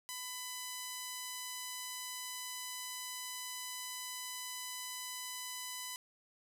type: tone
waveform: 5% pulse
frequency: 1001 Hz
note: B5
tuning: 23 cents sharp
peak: -29 dBFS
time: 0.09-5.96 s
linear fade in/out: 0 ms
effects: none